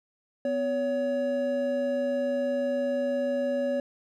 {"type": "tone pair together", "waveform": "triangle", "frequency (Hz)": [250.8, 563], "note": ["B3", "C#5"], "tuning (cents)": [27, 27], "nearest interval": "octave + major second", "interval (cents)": 1400, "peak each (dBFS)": [-29, -24], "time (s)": [0.45, 3.8], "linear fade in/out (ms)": 2, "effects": []}